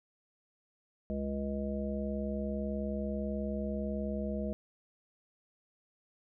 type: harmonic tone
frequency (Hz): 69.2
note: C#2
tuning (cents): -2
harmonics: 1 / 3 / 5 / 7 / 9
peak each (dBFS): -39 / -35 / -44 / -42 / -40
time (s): 1.1-4.53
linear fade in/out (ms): 0
effects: none